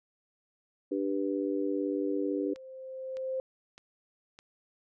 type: harmonic tone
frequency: 98 Hz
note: G2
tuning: in tune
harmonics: 3 / 4 / 5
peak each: -31 / -33 / -35 dBFS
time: 0.91-2.54 s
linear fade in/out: 10 ms
type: tone with exponential growth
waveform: sine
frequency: 523.3 Hz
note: C5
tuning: in tune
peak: -29 dBFS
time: 1.42-3.4 s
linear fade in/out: 1 ms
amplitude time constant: 430 ms
type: click train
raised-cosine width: 0.2 ms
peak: -32 dBFS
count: 4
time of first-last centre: 2.56-4.389 s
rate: 1.64 Hz
effects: none